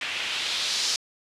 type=noise with low-pass filter sweep; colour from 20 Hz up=blue; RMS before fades=-28 dBFS; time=0.01-0.96 s; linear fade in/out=2 ms; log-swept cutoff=2400 to 5200 Hz; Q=2; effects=low-pass 11000 Hz 12 dB/octave